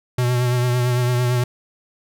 square tone with vibrato, 123.47 Hz, B2, in tune, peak -17 dBFS, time 0.18-1.44 s, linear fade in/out 5 ms, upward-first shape triangle, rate 8.9 Hz, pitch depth 36 cents each way, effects none

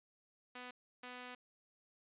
5% pulse tone bursts at uneven times, 248.7 Hz, B3, 12 cents sharp, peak -36 dBFS, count 2, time 0.55-0.71 / 1.03-1.35 s, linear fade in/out 5 ms, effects resampled to 8000 Hz + 12-bit

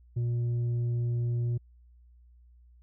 sine tone with tanh clipping, 119.4 Hz, A#2, 42 cents sharp, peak -27 dBFS, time 0.16-1.58 s, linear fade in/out 10 ms, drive 4 dB, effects added 60 Hz sine -54 dBFS peak until 2.82 s

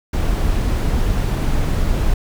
brown noise, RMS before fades -17 dBFS, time 0.13-2.14 s, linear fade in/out 5 ms, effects none

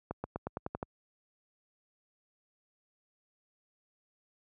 accelerating click train, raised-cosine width 1 ms, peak -21 dBFS, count 8, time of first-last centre 0.11-0.828 s, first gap 130 ms, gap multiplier 0.92, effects high-pass 60 Hz 12 dB/octave

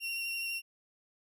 35% pulse tone with vibrato, 2745 Hz, F7, 31 cents flat, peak -32 dBFS, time 0-0.62 s, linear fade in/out 50 ms, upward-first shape triangle, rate 12 Hz, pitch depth 19 cents each way, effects none

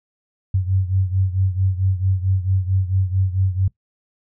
sine beating tone pair, 93.4 / 97.9 Hz, F#2 / G2, +17 / -2 cents, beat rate 4.5 Hz, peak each -18 / -22 dBFS, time 0.54-3.68 s, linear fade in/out 5 ms, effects noise-tail reverb RT60 0.1 s tail -19 dB re dry

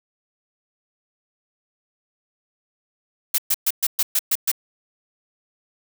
blue noise bursts, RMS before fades -19 dBFS, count 8, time 3.34-4.516 s, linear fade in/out 5 ms, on 42 ms, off 120 ms, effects none

